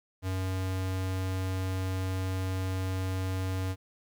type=tone; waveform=square; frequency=93.9 Hz; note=F#2; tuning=26 cents sharp; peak=-30 dBFS; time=0.22-3.76 s; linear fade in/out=50 ms; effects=11-bit